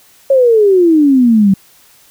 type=exponential sweep; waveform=sine; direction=down; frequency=554.4 to 188.6 Hz; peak=-5 dBFS; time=0.3-1.54 s; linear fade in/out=5 ms; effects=white hiss -46 dBFS RMS until 2.1 s